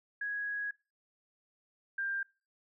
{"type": "tone pair in turn", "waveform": "sine", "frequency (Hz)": [1661.2, 1591.1], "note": ["G#6", "G6"], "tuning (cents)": [0, 25], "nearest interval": "minor second", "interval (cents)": 75, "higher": "first", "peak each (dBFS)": [-33, -32], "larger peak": "second", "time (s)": [[0.21, 0.71], [1.98, 2.23]], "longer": "first", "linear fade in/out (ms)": 5, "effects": ["noise-tail reverb RT60 0.3 s tail -22 dB re dry"]}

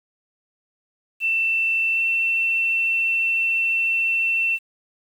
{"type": "tone with pitch glide", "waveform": "sine", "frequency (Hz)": [2677, 2693], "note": ["E7", "E7"], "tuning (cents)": [26, 36], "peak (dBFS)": -18, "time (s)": [1.2, 4.59], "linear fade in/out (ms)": 50, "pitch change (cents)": 10, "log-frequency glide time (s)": [1.94, 2], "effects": ["8-bit"]}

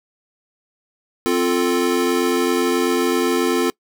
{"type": "chord", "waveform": "square", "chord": "F major", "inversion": "second", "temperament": "equal", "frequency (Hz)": [261.6, 349.2, 440], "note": ["C4", "F4", "A4"], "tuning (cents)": [0, 0, 0], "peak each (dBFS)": [-22, -20, -22], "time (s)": [1.26, 3.7], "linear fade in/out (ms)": 0, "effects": ["noise-tail reverb RT60 0.1 s tail -24 dB re dry"]}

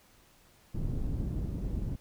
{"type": "low-pass noise", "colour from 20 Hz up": "pink", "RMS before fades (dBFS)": -33, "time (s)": [0.74, 1.96], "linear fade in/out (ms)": 10, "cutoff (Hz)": 210, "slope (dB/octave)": 12, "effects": ["pink hiss -62 dBFS RMS until 2 s"]}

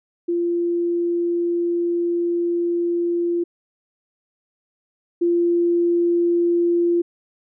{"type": "tone pair in turn", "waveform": "sine", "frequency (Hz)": [344.7, 344.7], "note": ["F4", "F4"], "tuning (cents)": [-23, -23], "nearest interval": "unison", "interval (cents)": 0, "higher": "neither", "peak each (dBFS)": [-18, -15], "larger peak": "second", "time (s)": [[0.28, 3.44], [5.21, 7.02]], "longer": "first", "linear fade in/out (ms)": 10, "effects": []}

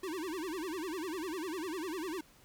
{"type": "tone with vibrato", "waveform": "square", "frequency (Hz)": 344, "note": "F4", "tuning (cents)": -26, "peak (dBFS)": -37, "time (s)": [0.03, 2.21], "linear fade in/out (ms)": 5, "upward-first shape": "sine", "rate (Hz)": 10, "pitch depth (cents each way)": 220, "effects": ["pink hiss -62 dBFS RMS until 2.44 s"]}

